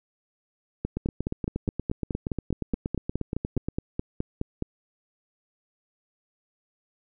two click trains, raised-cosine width 3 ms, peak -14 / -15 dBFS, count 19 / 24, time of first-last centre 0.85-4.624 / 0.97-3.685 s, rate 4.77 / 8.47 Hz, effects none

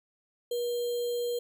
sine tone with sample-and-hold, 480 Hz, B4, 49 cents flat, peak -28 dBFS, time 0.51-1.39 s, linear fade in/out 5 ms, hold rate 3675 Hz, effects none

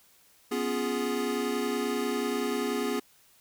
square chord, C# dominant seventh, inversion third, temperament equal, 246.9 / 277.2 / 349.2 / 415.3 Hz, B3 / C#4 / E#4 / G#4, 0 / 0 / 0 / 0 cents, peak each -33 / -36 / -37 / -32 dBFS, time 0.51-3 s, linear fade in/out 10 ms, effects white hiss -61 dBFS RMS until 3.4 s

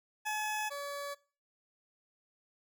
20% pulse tone pair in turn, 853 / 569.3 Hz, G#5 / C#5, +46 / +46 cents, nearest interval perfect fifth, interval 700 cents, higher first, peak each -28 / -33 dBFS, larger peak first, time 0.25-0.7 / 0.7-1.15 s, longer neither, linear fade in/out 20 ms, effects noise-tail reverb RT60 0.4 s tail -22 dB re dry

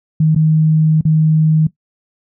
sine tone with dropouts, 156.8 Hz, D#3, 14 cents sharp, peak -8 dBFS, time 0.2-1.67 s, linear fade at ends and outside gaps 5 ms, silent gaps 0.349-0.36 / 1.011-1.051 s, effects noise-tail reverb RT60 0.1 s tail -17 dB re dry

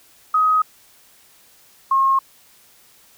sine tone pair in turn, 1260 / 1077.4 Hz, D#6 / C#6, +21 / -50 cents, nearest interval minor third, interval 271 cents, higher first, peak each -13 / -13 dBFS, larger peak neither, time 0.34-0.62 / 1.91-2.19 s, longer neither, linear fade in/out 5 ms, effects white hiss -52 dBFS RMS until 3.17 s

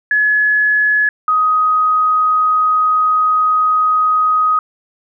sine tone pair in turn, 1700 / 1254.6 Hz, G#6 / D#6, +40 / +14 cents, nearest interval perfect fourth, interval 526 cents, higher first, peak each -10 dBFS, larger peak neither, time 0.11-1.09 / 1.28-4.59 s, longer second, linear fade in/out 2 ms, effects none

